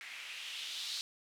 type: noise with low-pass filter sweep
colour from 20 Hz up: violet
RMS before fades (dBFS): -43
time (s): 0.01-1.01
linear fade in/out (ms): 0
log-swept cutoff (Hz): 2100 to 4200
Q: 3
effects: none